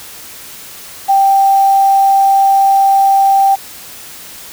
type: tone with quantisation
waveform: sine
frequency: 784 Hz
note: G5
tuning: in tune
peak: -6 dBFS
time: 1.08-3.56 s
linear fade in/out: 20 ms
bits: 5
effects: white hiss -32 dBFS RMS until 4.52 s